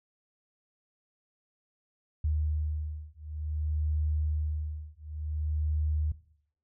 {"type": "beating tone pair", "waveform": "sine", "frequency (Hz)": [76.1, 76.65], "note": ["D#2", "D#2"], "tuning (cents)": [-38, -25], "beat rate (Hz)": 0.55, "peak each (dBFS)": -31, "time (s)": [2.24, 6.12], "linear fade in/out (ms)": 5, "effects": ["noise-tail reverb RT60 0.6 s tail -17 dB re dry"]}